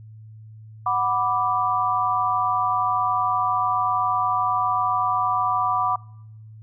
sine chord, B minor, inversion second, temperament equal, 740 / 987.8 / 1174.7 Hz, F#5 / B5 / D6, 0 / 0 / 0 cents, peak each -25 / -24 / -22 dBFS, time 0.86-5.96 s, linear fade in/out 5 ms, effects noise-tail reverb RT60 0.8 s tail -24 dB re dry + added 109 Hz sine -40 dBFS peak until 6.62 s

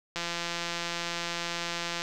click train, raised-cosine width 0.2 ms, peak -15 dBFS, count 319, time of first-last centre 0.16-2.02 s, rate 171 Hz, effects none

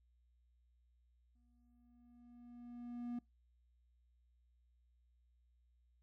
triangle tone with exponential growth, 240.7 Hz, B3, 44 cents flat, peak -37 dBFS, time 1.35-3.19 s, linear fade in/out 5 ms, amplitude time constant 400 ms, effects noise-tail reverb RT60 0.2 s tail -23 dB re dry + added 60 Hz sine -70 dBFS peak until 6.02 s

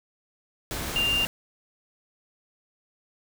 sine tone in noise, 2794 Hz, F7, in tune, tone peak -22 dBFS, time 0.96-1.25 s, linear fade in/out 0 ms, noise pink, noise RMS -32 dBFS, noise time 0.71-1.27 s, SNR +7 dB, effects none

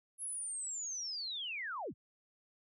sine linear sweep, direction down, 10820 to 45.66 Hz, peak -38 dBFS, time 0.18-1.94 s, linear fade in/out 50 ms, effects none

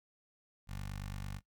15% pulse tone with notch filter, 48.92 Hz, G1, 3 cents flat, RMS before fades -42 dBFS, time 0.67-1.41 s, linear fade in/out 50 ms, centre 400 Hz, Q 0.54, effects noise-tail reverb RT60 0.1 s tail -17 dB re dry

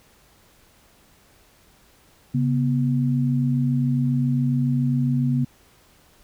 sine tone pair together, 137 / 244.3 Hz, C#3 / B3, -20 / -19 cents, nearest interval minor seventh, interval 1001 cents, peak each -20 / -22 dBFS, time 2.34-5.45 s, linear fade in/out 10 ms, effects pink hiss -56 dBFS RMS until 6.23 s

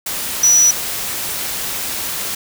sine tone in noise, 5890 Hz, F#8, 9 cents flat, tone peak -8 dBFS, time 0.43-0.71 s, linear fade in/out 5 ms, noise white, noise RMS -23 dBFS, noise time 0.06-2.35 s, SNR +12 dB, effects none

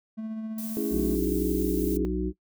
triangle tone with tremolo, 220 Hz, A3, in tune, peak -28 dBFS, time 0.17-1.17 s, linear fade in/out 20 ms, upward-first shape sine, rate 15 Hz, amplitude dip 30%
violet noise, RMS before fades -39 dBFS, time 0.58-1.97 s, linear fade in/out 2 ms
sine chord, C# minor, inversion none, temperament equal, 277.2 / 329.6 / 415.3 Hz, C#4 / E4 / G#4, 0 / 0 / 0 cents, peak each -31 dBFS, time 0.77-2.05 s, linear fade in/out 0 ms
harmonic tone, 61.6 Hz, B1, 4 cents flat, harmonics 1 / 3 / 5 / 6, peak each -31 / -31 / -31 / -31 dBFS, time 0.9-2.33 s, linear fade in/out 50 ms
effects noise-tail reverb RT60 0.1 s tail -20 dB re dry

